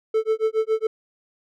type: tone with tremolo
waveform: triangle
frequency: 440 Hz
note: A4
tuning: in tune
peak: -14 dBFS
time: 0.14-0.87 s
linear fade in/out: 5 ms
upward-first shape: sine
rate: 7.2 Hz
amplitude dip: 100%
effects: none